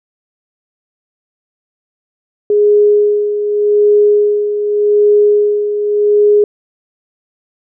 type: tone with tremolo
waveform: sine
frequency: 415.3 Hz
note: G#4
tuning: in tune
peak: -5 dBFS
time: 2.5-6.44 s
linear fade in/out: 2 ms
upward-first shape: sine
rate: 0.85 Hz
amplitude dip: 60%
effects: none